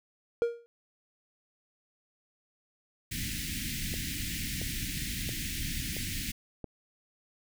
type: tone with exponential decay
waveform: triangle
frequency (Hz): 470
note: A#4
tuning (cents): +14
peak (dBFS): -19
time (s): 0.42-0.66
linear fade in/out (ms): 0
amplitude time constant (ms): 52
type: band-stop noise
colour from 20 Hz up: pink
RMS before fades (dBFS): -35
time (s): 3.11-6.32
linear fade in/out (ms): 10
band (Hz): 300 to 1800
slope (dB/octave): 48
type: click train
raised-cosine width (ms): 2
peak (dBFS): -25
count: 5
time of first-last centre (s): 3.94-6.643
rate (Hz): 1.48
effects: none